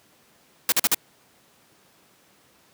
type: noise bursts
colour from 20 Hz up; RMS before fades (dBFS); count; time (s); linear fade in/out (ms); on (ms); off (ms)
white; -19; 4; 0.69-0.946; 2; 31; 44
effects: pink hiss -58 dBFS RMS until 2.73 s + high-pass 150 Hz 12 dB/octave